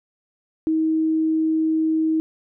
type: tone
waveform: sine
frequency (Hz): 317.7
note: D#4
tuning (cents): +36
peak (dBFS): -17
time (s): 0.67-2.2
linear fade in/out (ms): 0
effects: none